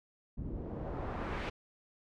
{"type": "noise with low-pass filter sweep", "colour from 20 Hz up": "pink", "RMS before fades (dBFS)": -39, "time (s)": [0.37, 1.5], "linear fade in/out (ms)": 10, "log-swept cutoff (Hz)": [230, 2600], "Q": 1, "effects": []}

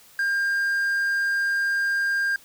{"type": "tone with quantisation", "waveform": "triangle", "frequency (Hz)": 1602, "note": "G6", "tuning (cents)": 37, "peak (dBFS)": -19, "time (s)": [0.19, 2.36], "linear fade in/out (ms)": 2, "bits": 8, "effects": ["white hiss -52 dBFS RMS until 2.44 s"]}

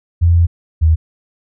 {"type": "tone pair in turn", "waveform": "sine", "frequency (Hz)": [85.2, 79.84], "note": ["F2", "D#2"], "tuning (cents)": [-42, 45], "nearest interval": "minor second", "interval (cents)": 113, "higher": "first", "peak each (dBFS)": -7, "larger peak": "neither", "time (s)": [[0.21, 0.47], [0.81, 0.96]], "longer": "first", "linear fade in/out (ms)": 20, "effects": []}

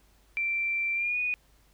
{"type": "tone with pitch glide", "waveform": "sine", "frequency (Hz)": [2350, 2470], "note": ["D7", "D#7"], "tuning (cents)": [1, -13], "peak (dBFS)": -26, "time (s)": [0.37, 1.34], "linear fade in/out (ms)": 0, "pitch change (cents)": 86, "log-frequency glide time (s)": [0.94, 1.18], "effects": ["added 50 Hz sine -61 dBFS peak until 1.73 s", "pink hiss -65 dBFS RMS until 1.73 s"]}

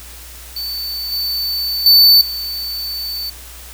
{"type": "tone with level steps", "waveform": "square", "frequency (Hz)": 4519, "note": "C#8", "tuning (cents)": 33, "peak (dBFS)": [-22, -18, -6, -22], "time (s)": [0.56, 3.3], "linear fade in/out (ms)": 5, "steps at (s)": [1.12, 1.86, 2.21], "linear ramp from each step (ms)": 2, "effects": ["added 60 Hz sine -37 dBFS peak until 3.73 s", "white hiss -37 dBFS RMS until 3.73 s"]}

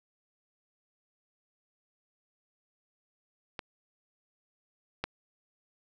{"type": "clicks", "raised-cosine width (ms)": 0.3, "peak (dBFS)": [-20, -15], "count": 2, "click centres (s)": [3.592, 5.04], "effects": []}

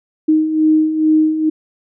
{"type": "beating tone pair", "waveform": "sine", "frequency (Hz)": [310, 312.3], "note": ["D#4", "D#4"], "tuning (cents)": [-6, 7], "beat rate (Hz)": 2.3, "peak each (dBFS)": [-18, -11], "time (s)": [0.28, 1.5], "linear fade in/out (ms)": 10, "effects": []}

